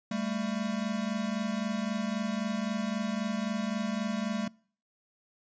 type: tone pair together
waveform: square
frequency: 199.6 / 223.4 Hz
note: G3 / A3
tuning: +32 / +27 cents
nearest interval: major second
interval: 195 cents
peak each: -34 / -33 dBFS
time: 0.11-4.48 s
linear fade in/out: 5 ms
effects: noise-tail reverb RT60 0.5 s tail -25 dB re dry + resampled to 16000 Hz